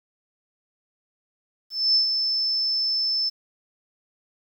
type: tone with ADSR envelope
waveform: sine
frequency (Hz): 5274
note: E8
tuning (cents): 0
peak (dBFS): -15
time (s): 1.7-3.3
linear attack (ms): 250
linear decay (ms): 110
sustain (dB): -6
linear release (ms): 18
effects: 9-bit